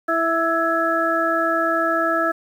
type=harmonic tone with a mistuned harmonic; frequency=329.6 Hz; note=E4; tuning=in tune; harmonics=1 / 2 / 4 / 5; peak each=-25 / -22 / -21 / -24 dBFS; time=0.08-2.32 s; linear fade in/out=10 ms; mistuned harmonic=5; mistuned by=+26 cents; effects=8-bit

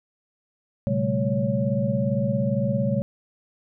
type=tone cluster; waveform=sine; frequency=119.2 / 136.7 / 192.1 / 214.4 / 559 Hz; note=A#2 / C#3 / G3 / A3 / C#5; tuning=+39 / -24 / -35 / -45 / +14 cents; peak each=-27 dBFS; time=0.87-3.02 s; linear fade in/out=0 ms; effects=none

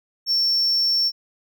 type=tone; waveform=triangle; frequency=5440 Hz; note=F8; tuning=46 cents flat; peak=-16 dBFS; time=0.26-1.12 s; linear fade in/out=50 ms; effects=none

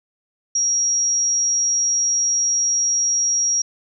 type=tone; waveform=sine; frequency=5660 Hz; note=F8; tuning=22 cents sharp; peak=-16 dBFS; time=0.55-3.62 s; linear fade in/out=5 ms; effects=none

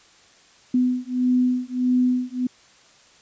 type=beating tone pair; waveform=sine; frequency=250 / 251.6 Hz; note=B3 / B3; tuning=+21 / +32 cents; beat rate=1.6 Hz; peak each=-21 dBFS; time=0.74-2.47 s; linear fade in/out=5 ms; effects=white hiss -53 dBFS RMS until 3.21 s + resampled to 16000 Hz

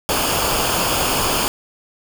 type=noise with comb filter; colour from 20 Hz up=pink; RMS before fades=-19 dBFS; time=0.09-1.48 s; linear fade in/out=0 ms; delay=0.51 ms; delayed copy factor=-0.6; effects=none

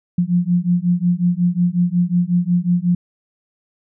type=beating tone pair; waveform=sine; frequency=173.5 / 179 Hz; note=F3 / F3; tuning=-11 / +43 cents; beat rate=5.5 Hz; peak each=-17 dBFS; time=0.18-2.95 s; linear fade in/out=5 ms; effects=none

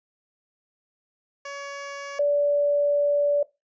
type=tone pair in turn; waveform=15% pulse / sine; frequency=563 / 578.5 Hz; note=C#5 / D5; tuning=+27 / -26 cents; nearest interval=unison; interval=47 cents; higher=second; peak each=-27 / -18 dBFS; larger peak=second; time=1.45-2.19 / 2.19-3.43 s; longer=second; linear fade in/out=5 ms; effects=noise-tail reverb RT60 0.2 s tail -18 dB re dry + resampled to 16000 Hz

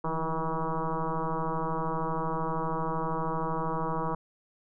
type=tone with frequency modulation; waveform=sine; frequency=479.6 Hz; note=A#4; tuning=49 cents sharp; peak=-27 dBFS; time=0.04-4.15 s; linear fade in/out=5 ms; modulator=162 Hz; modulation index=4.4; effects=none

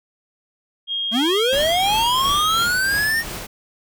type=tone; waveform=sine; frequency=3245 Hz; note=G#7; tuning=41 cents flat; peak=-21 dBFS; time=0.87-2.68 s; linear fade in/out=50 ms
type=linear sweep; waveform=square; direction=up; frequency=207.7 to 1864.7 Hz; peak=-18 dBFS; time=1.11-3.24 s; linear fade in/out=50 ms
type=noise with tremolo; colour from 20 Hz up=pink; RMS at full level=-29 dBFS; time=1.52-3.47 s; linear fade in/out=10 ms; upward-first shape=triangle; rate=2.9 Hz; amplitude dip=60%
effects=none

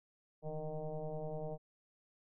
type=tone with frequency modulation; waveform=sine; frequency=311.1 Hz; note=D#4; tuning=in tune; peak=-38 dBFS; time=0.42-1.58 s; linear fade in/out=50 ms; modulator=153 Hz; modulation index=2.6; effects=none

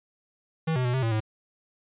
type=tone with pitch steps; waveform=square; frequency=161 / 127.1 / 123.1 / 131.5 / 113.7 / 108.9 Hz; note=E3 / C3 / B2 / C3 / A#2 / A2; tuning=-41 / -50 / -5 / +9 / -43 / -17 cents; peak=-24 dBFS; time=0.67-1.204 s; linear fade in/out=10 ms; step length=89 ms; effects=resampled to 8000 Hz

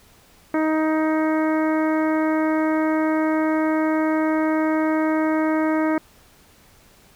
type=harmonic tone; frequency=313.5 Hz; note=D#4; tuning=13 cents sharp; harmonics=1 / 2 / 3 / 4 / 5 / 6 / 7; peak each=-19 / -25 / -29 / -31 / -33 / -35 / -36 dBFS; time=0.54-5.98 s; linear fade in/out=2 ms; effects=pink hiss -53 dBFS RMS until 7.15 s

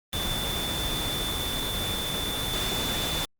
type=tone in noise; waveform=sine; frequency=3518 Hz; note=A7; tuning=1 cent flat; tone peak=-30 dBFS; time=0.13-3.25 s; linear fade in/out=0 ms; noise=pink; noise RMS=-30 dBFS; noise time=0.13-3.25 s; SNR=-3 dB; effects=Opus 24 kbps

